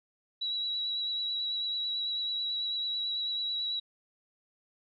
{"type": "tone with vibrato", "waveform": "sine", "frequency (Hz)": 3902, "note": "B7", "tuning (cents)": -22, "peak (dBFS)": -30, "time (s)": [0.41, 3.8], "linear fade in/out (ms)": 10, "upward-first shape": "triangle", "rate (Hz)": 9.1, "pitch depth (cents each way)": 21, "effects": []}